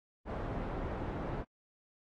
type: low-pass noise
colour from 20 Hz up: pink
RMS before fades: -38 dBFS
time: 0.25-1.45 s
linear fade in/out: 50 ms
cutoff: 1000 Hz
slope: 12 dB/octave
effects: AAC 32 kbps